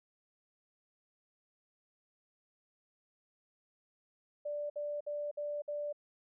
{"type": "tone bursts", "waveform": "sine", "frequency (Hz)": 587.3, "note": "D5", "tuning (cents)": 0, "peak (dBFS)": -35, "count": 5, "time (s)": [4.45, 5.928], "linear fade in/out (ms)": 10, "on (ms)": 250, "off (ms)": 57, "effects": []}